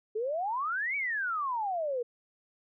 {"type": "exponential two-way sweep", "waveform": "sine", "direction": "up then down", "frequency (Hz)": [415.3, 2316, 466.2], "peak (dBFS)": -29, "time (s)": [0.15, 2.03], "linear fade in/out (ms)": 10, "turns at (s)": 0.96, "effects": []}